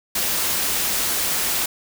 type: band-stop noise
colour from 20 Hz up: white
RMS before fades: -22 dBFS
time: 0.15-1.66 s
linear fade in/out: 5 ms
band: 100 to 140 Hz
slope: 96 dB/octave
effects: none